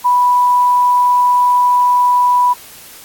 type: tone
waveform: sine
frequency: 985 Hz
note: B5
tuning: 5 cents flat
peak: -8 dBFS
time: 0.04-2.54 s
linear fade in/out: 20 ms
effects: white hiss -37 dBFS RMS until 3.04 s + AAC 64 kbps